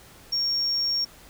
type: tone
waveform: sine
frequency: 5540 Hz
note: F8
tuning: 15 cents flat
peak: -21 dBFS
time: 0.32-1.05 s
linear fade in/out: 10 ms
effects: tanh soft clip ceiling -19 dBFS + pink hiss -50 dBFS RMS until 1.29 s